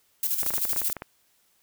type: noise with tremolo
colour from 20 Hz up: violet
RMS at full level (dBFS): -25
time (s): 0.23-0.93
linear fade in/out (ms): 2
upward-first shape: square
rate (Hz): 13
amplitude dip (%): 55
type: clicks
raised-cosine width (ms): 0.5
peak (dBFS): -19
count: 12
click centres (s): 0.432 / 0.464 / 0.506 / 0.537 / 0.581 / 0.653 / 0.732 / 0.763 / 0.817 / 0.899 / 0.967 / 1.021
effects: white hiss -66 dBFS RMS until 1.62 s